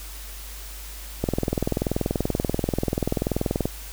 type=click train; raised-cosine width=2 ms; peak=-9 dBFS; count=51; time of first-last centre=1.24-3.655 s; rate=20.7 Hz; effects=added 50 Hz sine -37 dBFS peak until 3.92 s + white hiss -41 dBFS RMS until 3.92 s